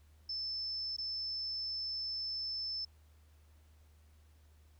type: tone with dropouts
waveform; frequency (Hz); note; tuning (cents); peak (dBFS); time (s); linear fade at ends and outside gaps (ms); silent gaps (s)
sine; 5274; E8; 0; -36; 0.29-2.85; 5; 0.966-0.983
effects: added 76 Hz sine -60 dBFS peak until 4.79 s + pink hiss -72 dBFS RMS until 4.79 s